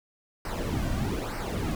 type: noise with flanger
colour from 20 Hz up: brown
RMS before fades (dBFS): -30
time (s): 0.45-1.75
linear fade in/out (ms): 2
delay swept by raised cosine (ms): 0.28 to 2.38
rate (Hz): 1.1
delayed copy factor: -0.7
effects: none